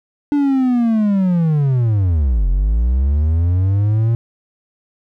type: linear two-way sweep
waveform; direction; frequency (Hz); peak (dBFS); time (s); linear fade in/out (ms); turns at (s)
triangle; down then up; 293.7 to 43.09 to 117.1; -10; 0.32-4.15; 0; 2.48
effects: none